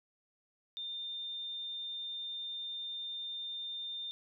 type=tone; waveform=sine; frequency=3610 Hz; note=A7; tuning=44 cents sharp; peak=-38 dBFS; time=0.77-4.11 s; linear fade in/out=0 ms; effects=none